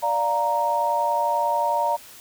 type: chord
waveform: sine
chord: Bb major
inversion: first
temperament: equal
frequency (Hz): 587.3 / 698.5 / 932.3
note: D5 / F5 / Bb5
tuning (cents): 0 / 0 / 0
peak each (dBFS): -26 / -27 / -21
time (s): 0.02-1.97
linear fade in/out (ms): 20
effects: white hiss -45 dBFS RMS until 2.2 s